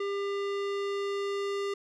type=tone with low-pass filter sweep; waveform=square; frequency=400 Hz; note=G4; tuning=35 cents sharp; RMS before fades=-32 dBFS; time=0-1.74 s; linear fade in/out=5 ms; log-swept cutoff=3300 to 5600 Hz; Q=0.75; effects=none